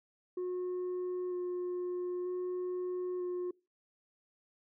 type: tone with vibrato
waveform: sine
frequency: 360.4 Hz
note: F#4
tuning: 45 cents flat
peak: -31 dBFS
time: 0.37-3.51 s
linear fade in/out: 5 ms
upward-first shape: square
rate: 0.53 Hz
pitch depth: 10 cents each way
effects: noise-tail reverb RT60 0.3 s tail -26 dB re dry + tanh soft clip ceiling -33 dBFS